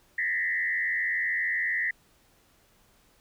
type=tone with frequency modulation; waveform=sine; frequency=1914 Hz; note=A#6; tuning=45 cents sharp; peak=-25 dBFS; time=0.18-1.91 s; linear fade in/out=5 ms; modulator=87.1 Hz; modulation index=1.5; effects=pink hiss -63 dBFS RMS until 3.2 s